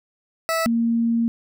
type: tone pair in turn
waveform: 20% pulse / sine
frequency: 654 / 231.5 Hz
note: E5 / A#3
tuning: -14 / -12 cents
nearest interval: octave + tritone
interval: 1798 cents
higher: first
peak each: -15 / -17 dBFS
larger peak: first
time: 0.49-0.66 / 0.66-1.28 s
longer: second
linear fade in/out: 0 ms
effects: none